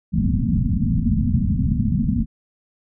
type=low-pass noise; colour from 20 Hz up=white; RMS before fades=-19 dBFS; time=0.12-2.26 s; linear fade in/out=50 ms; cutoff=250 Hz; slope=96 dB/octave; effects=none